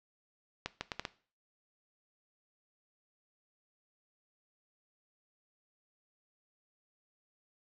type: accelerating click train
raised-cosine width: 0.2 ms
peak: -17 dBFS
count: 5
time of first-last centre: 0.66-1.052 s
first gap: 150 ms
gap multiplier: 0.72
effects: noise-tail reverb RT60 0.4 s tail -17 dB re dry + low-pass 5000 Hz 12 dB/octave